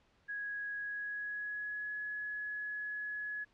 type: tone with pitch glide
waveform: sine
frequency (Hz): 1661.2 to 1691.2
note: G#6 to G#6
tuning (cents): 0 to +31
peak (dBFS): -37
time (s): 0.28-3.45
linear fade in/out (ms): 20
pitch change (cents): +31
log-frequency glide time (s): 0.79-1.94
effects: pink hiss -70 dBFS RMS until 3.53 s + low-pass 4000 Hz 12 dB/octave